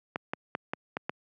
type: clicks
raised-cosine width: 0.5 ms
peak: -15 dBFS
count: 6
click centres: 0.159 / 0.335 / 0.551 / 0.735 / 0.969 / 1.095 s
effects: high-pass 150 Hz 12 dB/octave